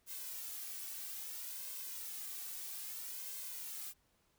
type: noise with flanger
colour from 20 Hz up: blue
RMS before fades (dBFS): -45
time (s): 0.06-3.94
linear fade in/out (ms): 50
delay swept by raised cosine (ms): 1.9 to 2.66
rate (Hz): 0.61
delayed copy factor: +0.7
effects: pink hiss -75 dBFS RMS until 4.38 s